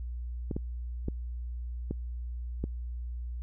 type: clicks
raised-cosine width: 3 ms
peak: -19 dBFS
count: 5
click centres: 0.512 / 0.565 / 1.084 / 1.91 / 2.64 s
effects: added 60 Hz sine -34 dBFS peak until 3.42 s